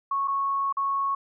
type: tone with dropouts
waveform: sine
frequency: 1103 Hz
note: C#6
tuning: 9 cents flat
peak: -23 dBFS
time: 0.11-1.15 s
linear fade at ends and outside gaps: 5 ms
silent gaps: 0.276-0.28 / 0.726-0.769 s
effects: none